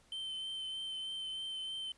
triangle tone with vibrato, 3091 Hz, G7, 25 cents flat, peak -37 dBFS, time 0.12-1.92 s, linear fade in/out 2 ms, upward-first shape triangle, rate 3.2 Hz, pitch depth 17 cents each way, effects pink hiss -67 dBFS RMS until 1.97 s + resampled to 24000 Hz

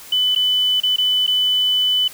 sine tone with dropouts, 3000 Hz, F#7, 23 cents sharp, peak -14 dBFS, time 0.12-2.08 s, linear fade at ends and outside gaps 5 ms, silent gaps 0.351-0.359 / 0.803-0.833 / 0.962-0.982 / 1.266-1.276 s, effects white hiss -39 dBFS RMS until 2.13 s

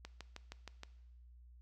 click train, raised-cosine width 0.2 ms, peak -29 dBFS, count 6, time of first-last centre 0.05-0.834 s, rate 6.38 Hz, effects noise-tail reverb RT60 1.0 s tail -17 dB re dry + added 60 Hz sine -56 dBFS peak until 1.61 s

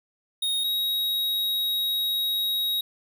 square tone pair in turn, 3729 / 3799 Hz, A#7 / A#7, 0 / +32 cents, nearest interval unison, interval 32 cents, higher second, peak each -24 dBFS, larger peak neither, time 0.42-0.64 / 0.64-2.81 s, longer second, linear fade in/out 5 ms, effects none

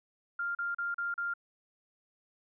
sine tone bursts, 1397 Hz, F6, in tune, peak -31 dBFS, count 5, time 0.39-1.338 s, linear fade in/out 5 ms, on 160 ms, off 37 ms, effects none

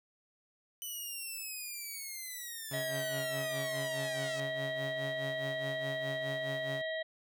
5% pulse linear sweep, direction down, 3000 to 625 Hz, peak -31 dBFS, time 0.82-4.4 s, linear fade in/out 0 ms
sawtooth tone with tremolo, 138.59 Hz, C#3, in tune, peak -34 dBFS, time 2.71-6.82 s, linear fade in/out 5 ms, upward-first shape sine, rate 4.8 Hz, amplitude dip 75%
harmonic tone, 640 Hz, D#5, 49 cents sharp, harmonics 1 / 3 / 5 / 6, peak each -36 / -39 / -47 / -48 dBFS, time 2.73-7.03 s, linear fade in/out 10 ms
effects none

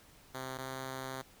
5% pulse tone pair in turn, 130.81 / 131.64 Hz, C3 / C3, 0 / +11 cents, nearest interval unison, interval 11 cents, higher second, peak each -28 dBFS, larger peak neither, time 0.34-0.58 / 0.58-1.22 s, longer second, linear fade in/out 10 ms, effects pink hiss -60 dBFS RMS until 1.4 s

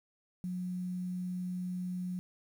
sine tone with quantisation, 181.1 Hz, F#3, 37 cents flat, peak -34 dBFS, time 0.44-2.19 s, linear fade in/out 0 ms, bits 10, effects none

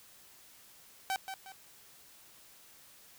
sawtooth tone with echo, 769 Hz, G5, 33 cents flat, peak -27 dBFS, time 1.1-1.16 s, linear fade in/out 0 ms, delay 180 ms, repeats 2, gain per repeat -8 dB, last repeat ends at 1.52 s, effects white hiss -58 dBFS RMS until 3.18 s

